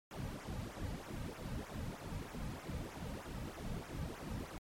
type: noise with flanger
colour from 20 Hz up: brown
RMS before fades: -44 dBFS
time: 0.11-4.58 s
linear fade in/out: 0 ms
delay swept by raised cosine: 0.22 to 2.92 ms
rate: 3.2 Hz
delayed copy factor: -0.9
effects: MP3 64 kbps